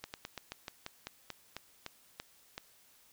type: slowing click train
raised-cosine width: 0.2 ms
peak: -23 dBFS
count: 13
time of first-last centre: 0.04-2.579 s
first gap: 99 ms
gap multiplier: 1.13
effects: white hiss -64 dBFS RMS until 3.12 s